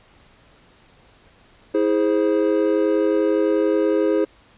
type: chord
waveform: triangle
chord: E augmented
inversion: none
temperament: equal with one note detuned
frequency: 324 / 415.3 / 523.3 Hz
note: E4 / G#4 / B#4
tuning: -30 / 0 / 0 cents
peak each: -18 / -18 / -20 dBFS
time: 1.74-4.25 s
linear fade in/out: 10 ms
effects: pink hiss -53 dBFS RMS until 4.57 s + resampled to 8000 Hz